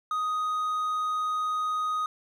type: tone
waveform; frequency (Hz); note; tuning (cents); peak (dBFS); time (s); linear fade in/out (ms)
triangle; 1248; D#6; +5; -24; 0.11-2.06; 2
effects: none